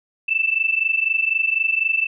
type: tone pair together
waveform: sine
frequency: 2637 / 2661 Hz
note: E7 / E7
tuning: 0 / +16 cents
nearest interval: unison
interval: 16 cents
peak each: -20 dBFS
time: 0.28-2.07 s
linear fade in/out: 10 ms
effects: none